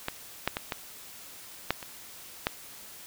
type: clicks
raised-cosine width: 0.3 ms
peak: -13 / -9 / -14 / -14 / -8 / -23 / -9 dBFS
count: 7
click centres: 0.084 / 0.476 / 0.569 / 0.722 / 1.706 / 1.828 / 2.469 s
effects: white hiss -47 dBFS RMS until 3.06 s